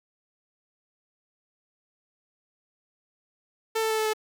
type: tone with pitch steps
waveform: sawtooth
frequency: 445.3 / 442 / 438.7 / 435.4 / 432.1 Hz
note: A4 / A4 / A4 / A4 / A4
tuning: +21 / +8 / -5 / -18 / -31 cents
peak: -20 dBFS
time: 3.75-4.135 s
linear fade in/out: 10 ms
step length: 77 ms
effects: none